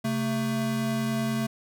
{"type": "tone pair together", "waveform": "square", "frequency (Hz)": [133.23, 223.2], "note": ["C3", "A3"], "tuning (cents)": [32, 25], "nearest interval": "major sixth", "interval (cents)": 893, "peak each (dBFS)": [-32, -27], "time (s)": [0.04, 1.47], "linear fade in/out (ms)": 10, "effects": []}